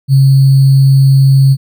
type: tone with sample-and-hold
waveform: sine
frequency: 135.6 Hz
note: C#3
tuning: 38 cents flat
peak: -3 dBFS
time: 0.08-1.57 s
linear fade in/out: 50 ms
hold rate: 4410 Hz
effects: none